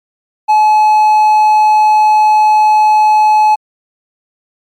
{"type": "tone", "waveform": "triangle", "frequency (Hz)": 855, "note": "A5", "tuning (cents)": -50, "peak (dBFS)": -3, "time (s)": [0.48, 3.56], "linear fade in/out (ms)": 20, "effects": ["MP3 96 kbps"]}